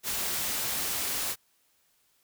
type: noise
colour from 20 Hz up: white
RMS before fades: -31 dBFS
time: 0.03-1.36 s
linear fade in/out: 50 ms
effects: white hiss -69 dBFS RMS until 2.23 s